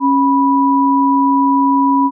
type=tone pair together; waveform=sine; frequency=274.7 / 982.6 Hz; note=C#4 / B5; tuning=-16 / -9 cents; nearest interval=octave + minor seventh; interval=2207 cents; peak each=-12 dBFS; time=0-2.11 s; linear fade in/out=50 ms; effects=none